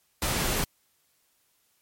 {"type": "noise", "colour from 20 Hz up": "pink", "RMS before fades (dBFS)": -27, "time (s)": [0.22, 0.64], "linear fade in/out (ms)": 2, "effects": ["white hiss -69 dBFS RMS until 1.81 s", "MP3 64 kbps"]}